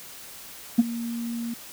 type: tone with ADSR envelope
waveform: sine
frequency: 233.8 Hz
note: A#3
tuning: 5 cents sharp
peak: -9 dBFS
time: 0.78-1.54 s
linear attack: 13 ms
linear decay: 27 ms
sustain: -19 dB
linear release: 6 ms
effects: tanh soft clip ceiling -10 dBFS + white hiss -43 dBFS RMS until 1.72 s